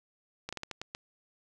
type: slowing click train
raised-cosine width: 0.2 ms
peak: -20 dBFS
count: 7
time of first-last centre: 0.49-0.949 s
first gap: 36 ms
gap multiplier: 1.3
effects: none